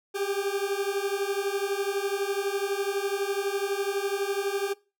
40% pulse beating tone pair, 392 / 404 Hz, G4 / G#4, 0 / -48 cents, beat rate 12 Hz, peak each -29 dBFS, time 0.14-4.74 s, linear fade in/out 20 ms, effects noise-tail reverb RT60 0.3 s tail -22 dB re dry

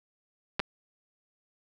clicks, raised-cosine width 0.3 ms, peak -12 dBFS, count 2, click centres 0.595 / 0.6 s, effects none

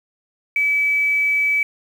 sine tone with quantisation, 2294 Hz, D7, 41 cents flat, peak -15 dBFS, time 0.56-1.63 s, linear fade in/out 2 ms, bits 7, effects none

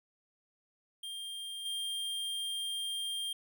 square tone with level steps, 3197 Hz, G7, 33 cents sharp, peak -40 / -35 dBFS, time 1.03-3.33 s, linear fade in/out 5 ms, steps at 1.65 s, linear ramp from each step 10 ms, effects none

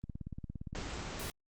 click train, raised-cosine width 5 ms, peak -29 dBFS, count 14, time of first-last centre 0.04-0.787 s, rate 17.4 Hz
pink noise, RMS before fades -40 dBFS, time 0.75-1.3 s, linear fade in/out 0 ms
effects Opus 24 kbps

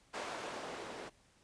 violet noise with low-pass filter sweep, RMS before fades -44 dBFS, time 0.13-1.1 s, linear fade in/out 20 ms, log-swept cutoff 670 to 440 Hz, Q 0.93, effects pink hiss -68 dBFS RMS until 1.43 s + resampled to 22050 Hz

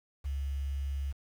sine tone with quantisation, 69.3 Hz, C#2, in tune, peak -31 dBFS, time 0.24-1.13 s, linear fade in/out 20 ms, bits 9, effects none

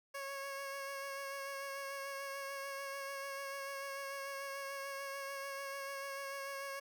15% pulse tone with vibrato, 551 Hz, C#5, 11 cents flat, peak -35 dBFS, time 0.14-6.8 s, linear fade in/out 10 ms, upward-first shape sine, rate 6.8 Hz, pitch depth 18 cents each way, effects none

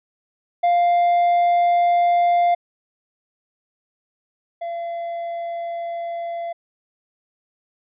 triangle tone pair in turn, 698.5 / 681.8 Hz, F5 / F5, 0 / -42 cents, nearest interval unison, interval 42 cents, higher first, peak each -12 / -23 dBFS, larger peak first, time 0.63-2.55 / 4.61-6.53 s, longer neither, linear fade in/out 10 ms, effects resampled to 8000 Hz

